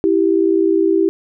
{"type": "tone pair together", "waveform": "sine", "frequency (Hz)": [330, 389.7], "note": ["E4", "G4"], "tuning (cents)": [2, -10], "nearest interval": "minor third", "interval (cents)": 288, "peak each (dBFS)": -14, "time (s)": [0.04, 1.09], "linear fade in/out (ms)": 0, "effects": []}